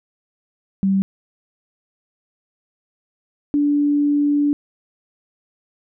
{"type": "tone pair in turn", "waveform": "sine", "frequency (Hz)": [193.8, 290.4], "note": ["G3", "D4"], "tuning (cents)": [-20, -19], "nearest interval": "perfect fifth", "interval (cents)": 701, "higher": "second", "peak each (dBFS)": -14, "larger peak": "neither", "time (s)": [[0.83, 1.02], [3.54, 4.53]], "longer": "second", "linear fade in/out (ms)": 0, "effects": []}